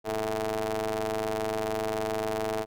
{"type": "ring-modulated tone", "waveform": "sawtooth", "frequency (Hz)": 107.1, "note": "A2", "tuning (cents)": -46, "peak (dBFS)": -21, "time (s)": [0.04, 2.66], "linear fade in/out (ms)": 50, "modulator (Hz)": 547, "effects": []}